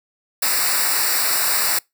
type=noise with comb filter; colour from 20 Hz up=white; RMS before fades=-19 dBFS; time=0.42-1.79 s; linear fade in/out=5 ms; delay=0.31 ms; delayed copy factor=-1; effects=noise-tail reverb RT60 0.2 s tail -26 dB re dry